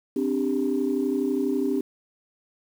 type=chord; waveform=sine; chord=C suspended second; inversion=none; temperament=equal with one note detuned; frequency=261.6 / 293.7 / 394.7 Hz; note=C4 / D4 / G4; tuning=0 / 0 / +12 cents; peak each=-25 / -26 / -26 dBFS; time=0.16-1.81 s; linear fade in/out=5 ms; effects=tanh soft clip ceiling -14 dBFS + 8-bit